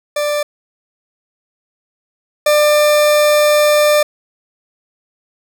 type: tone pair in turn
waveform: 40% pulse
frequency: 590 / 596.2 Hz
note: D5 / D5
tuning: +8 / +26 cents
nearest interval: unison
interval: 18 cents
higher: second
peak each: -14 / -8 dBFS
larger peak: second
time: 0.16-0.43 / 2.46-4.03 s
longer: second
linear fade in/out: 5 ms
effects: none